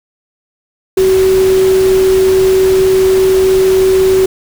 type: tone in noise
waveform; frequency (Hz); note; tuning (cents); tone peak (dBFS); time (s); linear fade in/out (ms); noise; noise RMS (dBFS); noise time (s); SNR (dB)
sine; 378.6; F#4; +40; -6; 0.97-4.26; 5; pink; -22; 0.97-4.26; +13
effects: none